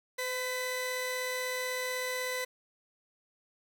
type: tone pair together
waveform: sawtooth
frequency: 508 / 1995.9 Hz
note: B4 / B6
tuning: +49 / +18 cents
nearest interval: 2 octaves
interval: 2369 cents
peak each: -31 / -32 dBFS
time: 0.18-2.45 s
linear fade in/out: 10 ms
effects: none